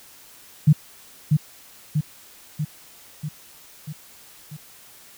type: tone with echo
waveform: sine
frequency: 151.2 Hz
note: D#3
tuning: 49 cents flat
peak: -9 dBFS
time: 0.67-0.73 s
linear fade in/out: 10 ms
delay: 640 ms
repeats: 6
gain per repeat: -4 dB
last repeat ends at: 4.57 s
effects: white hiss -48 dBFS RMS until 5.17 s